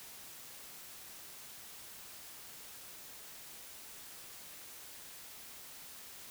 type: silence
effects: white hiss -51 dBFS RMS until 6.3 s